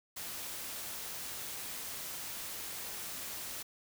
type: noise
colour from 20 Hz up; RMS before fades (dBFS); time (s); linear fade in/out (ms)
white; -42; 0.16-3.63; 10
effects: none

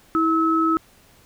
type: tone pair together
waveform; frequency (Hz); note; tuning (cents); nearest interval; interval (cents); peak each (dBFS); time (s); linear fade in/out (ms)
sine; 324.1 / 1293.8; E4 / E6; -29 / -33; 2 octaves; 2396; -19; 0.15-0.77; 0
effects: pink hiss -54 dBFS RMS until 1.25 s

